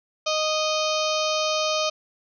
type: harmonic tone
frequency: 620 Hz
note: D#5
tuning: 6 cents flat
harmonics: 1 / 2 / 4 / 5 / 6 / 7 / 8 / 9 / 10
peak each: -25 / -28 / -31 / -32 / -33 / -33 / -34 / -35 / -35 dBFS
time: 0.26-1.9 s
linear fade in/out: 10 ms
effects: none